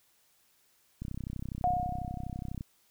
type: click train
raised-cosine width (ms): 5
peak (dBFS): -25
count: 52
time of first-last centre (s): 1.02-2.609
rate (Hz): 32.1
type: tone with exponential decay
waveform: sine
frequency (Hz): 720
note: F#5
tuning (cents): -47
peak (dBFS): -23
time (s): 1.64-2.56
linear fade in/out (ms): 0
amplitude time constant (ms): 200
effects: white hiss -68 dBFS RMS until 2.9 s